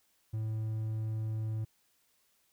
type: tone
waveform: triangle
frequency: 109.7 Hz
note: A2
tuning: 5 cents flat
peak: -30 dBFS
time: 0.33-1.65 s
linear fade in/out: 10 ms
effects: white hiss -72 dBFS RMS until 2.52 s